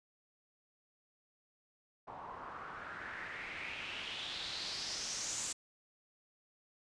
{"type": "noise with low-pass filter sweep", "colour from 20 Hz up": "white", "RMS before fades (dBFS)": -43, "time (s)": [2.07, 5.53], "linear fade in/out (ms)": 10, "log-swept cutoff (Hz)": [880, 7600], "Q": 3.8, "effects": ["resampled to 22050 Hz"]}